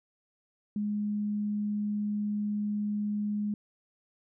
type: tone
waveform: sine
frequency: 208.1 Hz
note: G#3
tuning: 4 cents sharp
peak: -28 dBFS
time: 0.76-3.54 s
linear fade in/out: 2 ms
effects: none